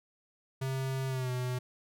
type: tone with pitch glide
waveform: square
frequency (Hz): 132.9 to 125.73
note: C3 to B2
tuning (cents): +27 to +31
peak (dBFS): -32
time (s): 0.61-1.59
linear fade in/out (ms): 10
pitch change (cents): -96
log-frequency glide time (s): 1.08-1.31
effects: none